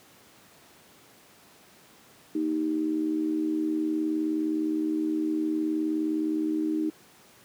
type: tone with amplitude modulation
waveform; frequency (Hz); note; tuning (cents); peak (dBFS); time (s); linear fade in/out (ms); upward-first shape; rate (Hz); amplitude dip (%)
sine; 311.1; D#4; 0; -21; 2.35-6.9; 5; sine; 79.4; 70
effects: pink hiss -55 dBFS RMS until 7.44 s + high-pass 150 Hz 12 dB/octave